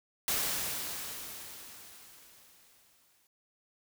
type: noise with exponential decay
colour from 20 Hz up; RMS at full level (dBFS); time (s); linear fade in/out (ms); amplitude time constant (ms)
white; -30; 0.28-3.27; 1; 650
effects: none